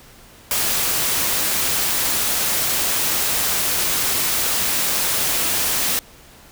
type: noise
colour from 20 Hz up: white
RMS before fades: -20 dBFS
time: 0.51-5.99 s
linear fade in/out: 0 ms
effects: pink hiss -46 dBFS RMS until 6.51 s